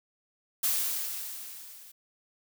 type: noise with level ramp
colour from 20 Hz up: blue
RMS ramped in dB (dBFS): -26 to -51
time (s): 0.63-1.92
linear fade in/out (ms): 10
effects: none